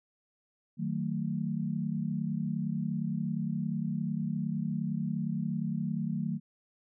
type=chord; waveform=sine; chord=D# diminished; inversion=none; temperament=just; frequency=155.56 / 186.68 / 224 Hz; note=D#3 / F#3 / A3; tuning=0 / +16 / +31 cents; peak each=-34 dBFS; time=0.77-6.4 s; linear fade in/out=50 ms; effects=none